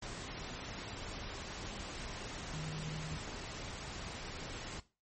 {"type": "tone in noise", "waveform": "sine", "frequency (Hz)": 155.56, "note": "D#3", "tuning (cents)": 0, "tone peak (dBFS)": -40, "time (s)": [2.53, 3.17], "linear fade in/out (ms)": 5, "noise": "pink", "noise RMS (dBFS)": -44, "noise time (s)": [0.02, 4.8], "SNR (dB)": 1, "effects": ["noise-tail reverb RT60 0.3 s tail -17 dB re dry", "MP3 32 kbps"]}